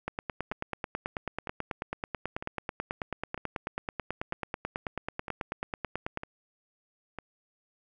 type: two click trains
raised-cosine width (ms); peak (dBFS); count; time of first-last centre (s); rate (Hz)
0.5; -22 / -17; 8 / 57; 0.52-7.187 / 0.08-6.174; 1.05 / 9.19
effects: none